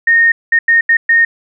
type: tone bursts at uneven times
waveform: sine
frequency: 1845 Hz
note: A#6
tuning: 18 cents flat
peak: -6 dBFS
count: 5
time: 0.07-0.32 / 0.52-0.59 / 0.68-0.81 / 0.89-0.97 / 1.09-1.25 s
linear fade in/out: 5 ms
effects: none